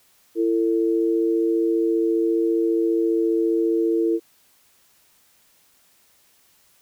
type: tone pair together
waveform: sine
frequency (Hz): 335.4 / 450.2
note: E4 / A4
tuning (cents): +30 / +40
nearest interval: perfect fourth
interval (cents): 510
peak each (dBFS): -19 / -22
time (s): 0.35-4.2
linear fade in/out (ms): 50
effects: white hiss -59 dBFS RMS until 6.81 s